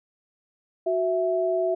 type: tone pair together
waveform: sine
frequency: 369.9 / 659 Hz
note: F#4 / E5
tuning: 0 / -1 cents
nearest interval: minor seventh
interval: 999 cents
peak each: -25 / -23 dBFS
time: 0.86-1.75 s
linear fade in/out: 10 ms
effects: none